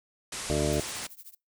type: low-pass noise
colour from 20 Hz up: white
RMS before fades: -37 dBFS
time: 0.32-1.07 s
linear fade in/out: 5 ms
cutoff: 10000 Hz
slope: 48 dB/octave
type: harmonic tone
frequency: 74.4 Hz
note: D2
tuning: 23 cents sharp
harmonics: 1 / 2 / 3 / 4 / 5 / 6 / 8 / 9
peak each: -33 / -31 / -37 / -32 / -32 / -32 / -32 / -37 dBFS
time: 0.5-0.8 s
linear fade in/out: 0 ms
type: noise with tremolo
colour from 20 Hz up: violet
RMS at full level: -44 dBFS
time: 0.72-1.35 s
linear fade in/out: 10 ms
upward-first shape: triangle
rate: 13 Hz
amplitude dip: 100%
effects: noise-tail reverb RT60 0.2 s tail -22 dB re dry